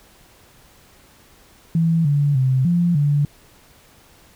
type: tone with pitch steps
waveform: sine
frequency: 164.8 / 144 / 130.6 / 173.4 / 145 Hz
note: E3 / D3 / C3 / F3 / D3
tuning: 0 / -34 / -3 / -12 / -22 cents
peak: -14 dBFS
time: 1.75-3.25 s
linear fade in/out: 2 ms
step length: 300 ms
effects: pink hiss -51 dBFS RMS until 4.35 s